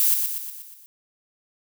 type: noise with echo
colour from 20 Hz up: violet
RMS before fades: -19 dBFS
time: 0-0.14 s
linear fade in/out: 0 ms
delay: 120 ms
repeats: 6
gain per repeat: -5 dB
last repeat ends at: 0.86 s
effects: none